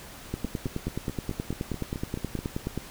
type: two click trains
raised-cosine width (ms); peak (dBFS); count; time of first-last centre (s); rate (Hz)
3; -16 / -20; 24 / 10; 0.34-2.776 / 0.45-2.39; 9.44 / 4.64
effects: pink hiss -45 dBFS RMS until 2.9 s